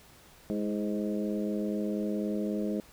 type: harmonic tone with a mistuned harmonic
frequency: 104 Hz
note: G#2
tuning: 3 cents sharp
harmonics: 2 / 3 / 4 / 5 / 6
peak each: -31 / -35 / -37 / -39 / -41 dBFS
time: 0.5-2.8 s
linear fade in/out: 0 ms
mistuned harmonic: 3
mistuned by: +41 cents
effects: pink hiss -56 dBFS RMS until 2.92 s

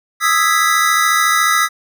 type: chord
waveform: square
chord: E major seventh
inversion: third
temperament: equal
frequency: 1244.5 / 1318.5 / 1661.2 / 1975.5 Hz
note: D#6 / E6 / G#6 / B6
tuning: 0 / 0 / 0 / 0 cents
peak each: -17 / -18 / -22 / -17 dBFS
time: 0.2-1.69 s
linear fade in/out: 50 ms
effects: none

